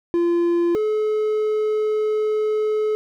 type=tone pair in turn; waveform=triangle; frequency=343.7 / 428.8 Hz; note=F4 / A4; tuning=-28 / -45 cents; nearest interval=major third; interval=383 cents; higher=second; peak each=-14 / -16 dBFS; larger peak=first; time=0.14-0.75 / 0.75-2.95 s; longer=second; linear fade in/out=0 ms; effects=none